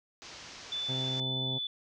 white low-pass noise, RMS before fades -48 dBFS, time 0.22-1.2 s, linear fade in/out 0 ms, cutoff 6400 Hz, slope 48 dB/octave
sine tone with pitch glide, 3500 to 3480 Hz, A7 to A7, -10 to -20 cents, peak -32 dBFS, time 0.72-1.67 s, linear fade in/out 2 ms, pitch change -10 cents, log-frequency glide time 1.42-1.53 s
harmonic tone, 130.81 Hz, C3, in tune, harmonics 1 / 2 / 3 / 4 / 5 / 6 / 7, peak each -35 / -41 / -45 / -47 / -49 / -51 / -52 dBFS, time 0.88-1.59 s, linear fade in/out 20 ms
effects none

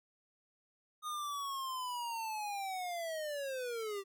square linear sweep, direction down, 1237 to 384.5 Hz, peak -38 dBFS, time 1.02-4.04 s, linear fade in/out 50 ms, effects none

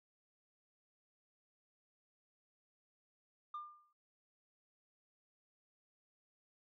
sine tone with exponential decay, 1200 Hz, D6, 37 cents sharp, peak -38 dBFS, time 3.54-3.93 s, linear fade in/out 5 ms, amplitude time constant 84 ms, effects tanh soft clip ceiling -39 dBFS

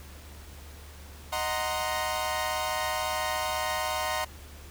sawtooth chord, C half-diminished seventh, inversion first, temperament equal, 622.3 / 740 / 932.3 / 1046.5 Hz, Eb5 / Gb5 / Bb5 / C6, 0 / 0 / 0 / 0 cents, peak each -30 dBFS, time 1.32-4.25 s, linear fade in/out 10 ms, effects added 73 Hz sine -45 dBFS peak until 4.7 s + pink hiss -50 dBFS RMS until 4.7 s

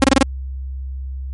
sawtooth tone bursts, 269.4 Hz, C#4, 49 cents flat, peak -4 dBFS, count 5, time 0.02-0.229 s, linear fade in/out 2 ms, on 21 ms, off 26 ms, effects added 66 Hz sine -24 dBFS peak until 1.33 s + MP3 48 kbps

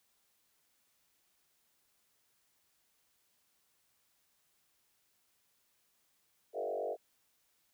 sine tone with frequency modulation, 554.4 Hz, C#5, in tune, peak -34 dBFS, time 6.53-6.97 s, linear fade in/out 50 ms, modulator 48.1 Hz, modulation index 3.1, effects white hiss -75 dBFS RMS until 7.73 s

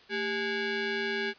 sawtooth ring-modulated tone, 622.3 Hz, D#5, in tune, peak -22 dBFS, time 0.09-1.34 s, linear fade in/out 50 ms, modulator 1020 Hz, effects white hiss -56 dBFS RMS until 1.38 s + resampled to 11025 Hz

